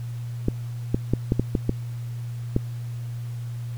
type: clicks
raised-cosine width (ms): 3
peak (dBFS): -7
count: 8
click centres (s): 0.484 / 0.945 / 1.136 / 1.321 / 1.396 / 1.552 / 1.694 / 2.564
effects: added 119 Hz sine -29 dBFS peak until 3.77 s + pink hiss -51 dBFS RMS until 3.77 s